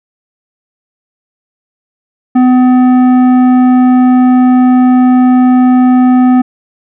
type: tone with tanh clipping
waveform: triangle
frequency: 252.4 Hz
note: B3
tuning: 38 cents sharp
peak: -5 dBFS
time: 2.35-6.42 s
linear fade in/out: 10 ms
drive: 15 dB
effects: none